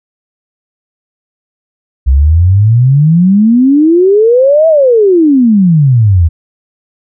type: exponential two-way sweep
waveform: sine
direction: up then down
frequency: 63 to 659.3 to 78.2 Hz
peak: -3 dBFS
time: 2.06-6.29 s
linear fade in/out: 20 ms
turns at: 4.68 s
effects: none